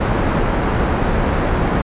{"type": "low-pass noise", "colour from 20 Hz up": "pink", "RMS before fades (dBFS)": -17, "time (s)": [0, 1.82], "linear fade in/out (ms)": 10, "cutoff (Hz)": 1400, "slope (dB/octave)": 12, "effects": ["resampled to 8000 Hz"]}